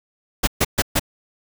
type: noise bursts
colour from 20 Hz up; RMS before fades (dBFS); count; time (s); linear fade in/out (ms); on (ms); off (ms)
pink; -17; 4; 0.43-0.996; 10; 44; 130
effects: none